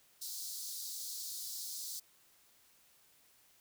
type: high-pass noise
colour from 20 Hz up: pink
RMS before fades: -43 dBFS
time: 0.21-2 s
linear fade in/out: 10 ms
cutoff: 4100 Hz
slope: 48 dB/octave
effects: white hiss -67 dBFS RMS until 3.6 s